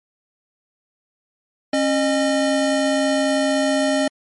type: tone pair together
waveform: square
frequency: 272.4 / 612 Hz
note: C#4 / D#5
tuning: -30 / -29 cents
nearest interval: octave + major second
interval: 1401 cents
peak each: -20 dBFS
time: 1.73-4.08 s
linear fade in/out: 5 ms
effects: MP3 48 kbps